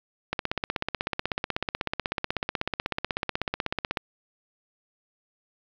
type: click train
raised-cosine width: 0.3 ms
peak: -10 dBFS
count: 60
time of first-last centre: 0.33-3.972 s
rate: 16.2 Hz
effects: low-pass 5000 Hz 12 dB/octave + 8-bit